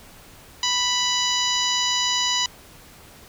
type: harmonic tone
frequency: 987.8 Hz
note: B5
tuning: in tune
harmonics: 1 / 2 / 3 / 4 / 5 / 6 / 7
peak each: -28 / -30 / -25 / -26 / -28 / -29 / -30 dBFS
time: 0.63-2.46 s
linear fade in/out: 2 ms
effects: pink hiss -47 dBFS RMS until 3.28 s